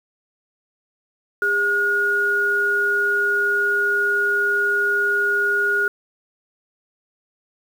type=tone pair together; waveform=sine; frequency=406.3 / 1439 Hz; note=G#4 / F#6; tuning=-38 / -49 cents; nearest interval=octave + minor seventh; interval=2189 cents; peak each=-25 / -17 dBFS; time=1.42-5.88 s; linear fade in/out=2 ms; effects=7-bit